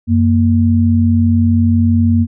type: tone pair together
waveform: sine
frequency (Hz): 92.5 / 233.1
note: F#2 / A#3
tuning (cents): 0 / 0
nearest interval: octave + major third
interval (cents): 1600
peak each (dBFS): -11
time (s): 0.07-2.27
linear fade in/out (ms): 50
effects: none